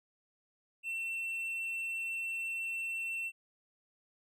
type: tone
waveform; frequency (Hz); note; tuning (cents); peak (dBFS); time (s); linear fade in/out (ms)
triangle; 2697; E7; +39; -33; 0.83-3.32; 50
effects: none